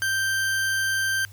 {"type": "tone", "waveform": "40% pulse", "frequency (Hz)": 1568, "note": "G6", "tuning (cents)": 0, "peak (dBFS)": -21, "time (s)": [0.02, 1.25], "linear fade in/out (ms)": 0, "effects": ["added 99 Hz sine -43 dBFS peak until 1.32 s", "white hiss -54 dBFS RMS until 1.32 s"]}